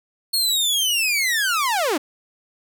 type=linear sweep; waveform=sawtooth; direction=down; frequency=4359 to 258.2 Hz; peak=-15 dBFS; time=0.33-1.98 s; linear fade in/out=10 ms; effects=none